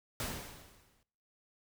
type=noise with exponential decay; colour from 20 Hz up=pink; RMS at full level=-35 dBFS; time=0.2-1.03 s; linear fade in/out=1 ms; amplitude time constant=180 ms; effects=noise-tail reverb RT60 0.8 s tail -23 dB re dry